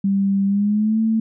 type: tone with pitch glide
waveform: sine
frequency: 196.8 to 222.2 Hz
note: G3 to A3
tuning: +7 to +17 cents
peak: -15 dBFS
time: 0.04-1.2 s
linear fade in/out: 5 ms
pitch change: +210 cents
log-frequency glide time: 0.46-1 s
effects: none